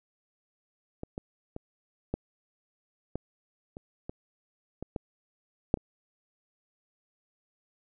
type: clicks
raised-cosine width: 2 ms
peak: -23 / -22 / -24 / -16 / -19 / -28 / -23 / -23 / -19 / -8 / -30 dBFS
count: 11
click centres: 1.034 / 1.179 / 1.564 / 2.14 / 3.156 / 3.769 / 4.095 / 4.826 / 4.962 / 5.741 / 5.773 s
effects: none